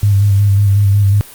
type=tone with vibrato; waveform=sine; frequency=100.4 Hz; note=G2; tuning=42 cents sharp; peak=-7 dBFS; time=0.03-1.21 s; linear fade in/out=0 ms; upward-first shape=square; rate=5.5 Hz; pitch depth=30 cents each way; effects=white hiss -36 dBFS RMS until 1.34 s + Opus 48 kbps